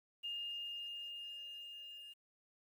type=tone with level ramp; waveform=sine; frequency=2827 Hz; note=F7; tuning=20 cents sharp; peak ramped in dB=-39 to -50 dBFS; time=0.23-2.14 s; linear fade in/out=20 ms; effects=11-bit